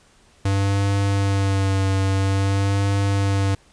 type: tone with vibrato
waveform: square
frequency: 98 Hz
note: G2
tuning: in tune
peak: -18 dBFS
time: 0.45-3.55 s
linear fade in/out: 5 ms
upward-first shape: sine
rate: 0.5 Hz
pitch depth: 26 cents each way
effects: pink hiss -55 dBFS RMS until 3.72 s + resampled to 22050 Hz